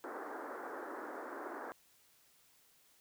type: band-pass noise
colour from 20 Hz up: pink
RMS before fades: -45 dBFS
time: 0.04-1.72 s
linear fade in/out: 0 ms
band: 280 to 1700 Hz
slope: 48 dB/octave
effects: white hiss -68 dBFS RMS until 3 s